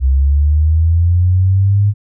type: linear sweep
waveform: sine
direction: up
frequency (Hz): 64.4 to 103.83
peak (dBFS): -8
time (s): 0-1.94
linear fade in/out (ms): 50
effects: none